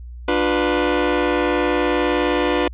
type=chord; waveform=sawtooth; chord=B diminished; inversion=first; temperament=just; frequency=296.3 / 355.6 / 493.9 Hz; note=D4 / F4 / B4; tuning=+15 / +31 / 0 cents; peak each=-17 dBFS; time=0.28-2.68 s; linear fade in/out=5 ms; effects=added 60 Hz sine -32 dBFS peak until 2.73 s + resampled to 8000 Hz